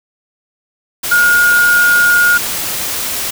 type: tone in noise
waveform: sine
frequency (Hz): 1432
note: F6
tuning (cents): +43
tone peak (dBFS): -7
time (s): 1.11-2.38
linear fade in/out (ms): 10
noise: white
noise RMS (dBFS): -19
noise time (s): 1.03-3.31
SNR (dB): +9
effects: none